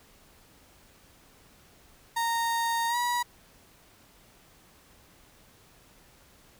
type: tone with pitch glide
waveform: 35% pulse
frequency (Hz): 926 to 968.1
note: A#5 to B5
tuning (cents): -12 to -35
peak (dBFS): -24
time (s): 2.16-3.23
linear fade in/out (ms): 10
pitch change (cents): +77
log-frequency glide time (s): 2.88-2.97
effects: pink hiss -58 dBFS RMS until 6.59 s